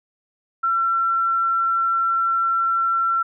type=tone; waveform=sine; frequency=1353 Hz; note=E6; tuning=45 cents sharp; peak=-17 dBFS; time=0.63-3.23 s; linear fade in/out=10 ms; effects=none